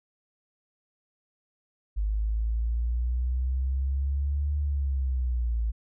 sine linear two-way sweep, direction up then down, 51 to 73.42 to 54.7 Hz, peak -24 dBFS, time 1.96-5.72 s, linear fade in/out 20 ms, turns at 4.58 s, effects none

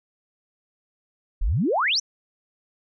sine exponential sweep, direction up, 31.39 to 6272 Hz, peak -19 dBFS, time 1.41-2 s, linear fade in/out 10 ms, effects none

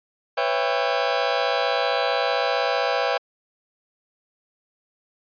sawtooth chord, C# half-diminished seventh, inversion third, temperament just, 498.9 / 554.4 / 665.2 / 798.3 Hz, B4 / C#5 / E5 / G5, +17 / 0 / +16 / +31 cents, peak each -22 dBFS, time 0.37-3.18 s, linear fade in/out 10 ms, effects resampled to 11025 Hz

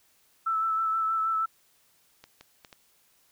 sine tone with vibrato, 1318.5 Hz, E6, in tune, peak -24 dBFS, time 0.46-1.46 s, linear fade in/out 10 ms, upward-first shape sine, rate 6.3 Hz, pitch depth 20 cents each way
clicks, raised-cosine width 0.2 ms, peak -29 dBFS, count 4, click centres 2.24 / 2.41 / 2.648 / 2.728 s
effects white hiss -65 dBFS RMS until 3.31 s

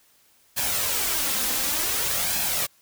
white noise with flanger, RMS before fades -25 dBFS, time 0.56-2.67 s, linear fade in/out 20 ms, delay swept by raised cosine 1.2 to 3.9 ms, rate 0.55 Hz, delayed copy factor +0.5, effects white hiss -60 dBFS RMS until 2.81 s

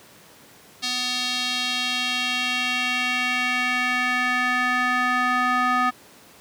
square tone with band-pass filter sweep, 249.7 Hz, B3, 19 cents sharp, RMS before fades -23 dBFS, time 0.82-5.91 s, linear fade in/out 20 ms, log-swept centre 4300 to 1300 Hz, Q 2.2, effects pink hiss -49 dBFS RMS until 6.4 s + high-pass 150 Hz 12 dB/octave

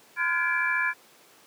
sine tone cluster, 1020 / 1413 / 1627 / 1701 / 2338 Hz, C6 / F6 / G#6 / G#6 / D7, -44 / +20 / -36 / +41 / -8 cents, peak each -31 / -31 / -33 / -26 / -30 dBFS, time 0.16-0.94 s, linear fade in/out 50 ms, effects pink hiss -55 dBFS RMS until 1.46 s + high-pass 300 Hz 12 dB/octave

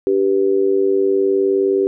sine tone with amplitude modulation, 390 Hz, G4, 9 cents flat, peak -9 dBFS, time 0.07-1.87 s, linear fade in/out 0 ms, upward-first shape sine, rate 99.6 Hz, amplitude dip 80%, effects none

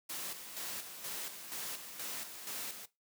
white noise with tremolo, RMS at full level -41 dBFS, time 0.09-2.86 s, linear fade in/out 10 ms, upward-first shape square, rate 2.1 Hz, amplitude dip 55%, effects noise-tail reverb RT60 0.2 s tail -18 dB re dry + high-pass 150 Hz 12 dB/octave

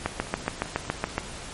two click trains, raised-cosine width 0.5 ms, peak -23 / -9 dBFS, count 5 / 9, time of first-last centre 0.27-1.045 / 0.06-1.18 s, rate 5.16 / 7.14 Hz, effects pink hiss -39 dBFS RMS until 1.53 s + MP3 48 kbps

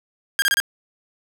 sawtooth tone bursts, 1614 Hz, G#6, 50 cents flat, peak -12 dBFS, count 4, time 0.39-0.601 s, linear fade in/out 0 ms, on 31 ms, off 29 ms, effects none

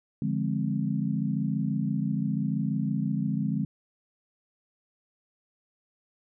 sine chord, D half-diminished seventh, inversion none, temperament equal with one note detuned, 146.83 / 172.81 / 207.7 / 261.6 Hz, D3 / F3 / Ab3 / C4, 0 / -18 / 0 / 0 cents, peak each -30 / -32 / -29 / -33 dBFS, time 0.22-3.65 s, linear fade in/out 2 ms, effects none

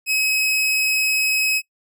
sawtooth tone, 2553 Hz, D#7, 44 cents sharp, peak -14 dBFS, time 0.06-1.62 s, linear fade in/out 50 ms, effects noise-tail reverb RT60 0.1 s tail -21 dB re dry

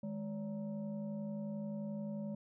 sine tone with frequency modulation, 207.7 Hz, G#3, in tune, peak -38 dBFS, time 0.03-2.35 s, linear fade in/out 5 ms, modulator 364 Hz, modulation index 0.71, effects none

